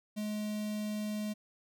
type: tone with notch filter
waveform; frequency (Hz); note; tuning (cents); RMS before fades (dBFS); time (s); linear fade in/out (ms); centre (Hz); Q
square; 211.2; G#3; +29; -36; 0.16-1.34; 20; 1300; 0.9
effects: none